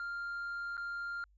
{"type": "tone with dropouts", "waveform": "sine", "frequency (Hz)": 1396.9, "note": "F6", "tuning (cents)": 0, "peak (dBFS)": -34, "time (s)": [0, 1.24], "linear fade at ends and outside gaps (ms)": 1, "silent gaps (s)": [0.769, 0.777], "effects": ["tanh soft clip ceiling -36 dBFS", "added 50 Hz sine -63 dBFS peak until 1.37 s"]}